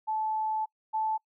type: tone pair in turn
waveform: sine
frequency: 870 / 873.8 Hz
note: A5 / A5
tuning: -20 / -12 cents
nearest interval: unison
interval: 8 cents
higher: second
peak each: -27 / -26 dBFS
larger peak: second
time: 0.07-0.66 / 0.93-1.18 s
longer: first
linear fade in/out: 20 ms
effects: noise-tail reverb RT60 0.1 s tail -25 dB re dry